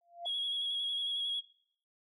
sine tone with exponential growth, 690 Hz, F5, 21 cents flat, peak -36 dBFS, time 0.01-0.26 s, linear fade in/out 2 ms, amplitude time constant 53 ms
sine tone with vibrato, 3322 Hz, G#7, in tune, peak -31 dBFS, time 0.25-1.41 s, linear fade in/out 20 ms, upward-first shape square, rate 11 Hz, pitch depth 20 cents each way
effects noise-tail reverb RT60 0.6 s tail -21 dB re dry + tanh soft clip ceiling -28 dBFS

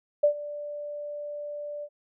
sine tone with ADSR envelope, 587.3 Hz, D5, in tune, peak -15 dBFS, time 0.23-1.89 s, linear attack 10 ms, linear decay 92 ms, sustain -18 dB, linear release 58 ms, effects none

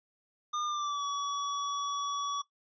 square tone with pitch glide, 1211 to 1136.4 Hz, D#6 to C#6, -47 to +43 cents, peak -32 dBFS, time 0.53-2.42 s, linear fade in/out 10 ms, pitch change -110 cents, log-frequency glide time 0.64-1.04 s, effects noise-tail reverb RT60 0.1 s tail -17 dB re dry + resampled to 16000 Hz

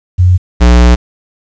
sine / square tone pair in turn, 90.4 / 60.06 Hz, F#2 / B1, -40 / -48 cents, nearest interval perfect fifth, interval 708 cents, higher first, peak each -3 dBFS, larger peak neither, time 0.18-0.38 / 0.6-0.96 s, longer second, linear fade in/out 20 ms, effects resampled to 16000 Hz + 7-bit

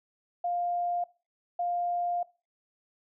sine tone pair in turn, 702 / 702 Hz, F5 / F5, +9 / +9 cents, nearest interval unison, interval 0 cents, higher neither, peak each -27 dBFS, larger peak neither, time 0.44-1.04 / 1.59-2.23 s, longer second, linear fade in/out 5 ms, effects noise-tail reverb RT60 0.3 s tail -20 dB re dry

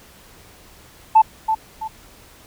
sine tone with echo, 880 Hz, A5, in tune, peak -6 dBFS, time 1.15-1.22 s, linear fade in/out 10 ms, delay 330 ms, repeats 2, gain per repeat -9 dB, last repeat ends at 1.88 s, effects tanh soft clip ceiling -2 dBFS + pink hiss -47 dBFS RMS until 2.46 s

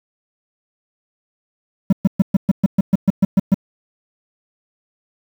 triangle tone bursts, 193.5 Hz, G3, 22 cents flat, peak -6 dBFS, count 12, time 1.9-3.544 s, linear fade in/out 5 ms, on 27 ms, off 120 ms, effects 7-bit

